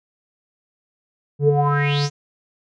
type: tone with low-pass filter sweep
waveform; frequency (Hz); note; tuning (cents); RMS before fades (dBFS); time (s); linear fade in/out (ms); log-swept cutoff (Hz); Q
square; 144; D3; -34; -18; 1.39-2.1; 50; 300 to 6600; 7.4
effects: none